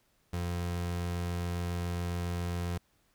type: tone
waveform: 30% pulse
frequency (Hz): 87.31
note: F2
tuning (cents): 0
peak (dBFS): -29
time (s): 0.33-2.78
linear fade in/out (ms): 5
effects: pink hiss -71 dBFS RMS until 3.14 s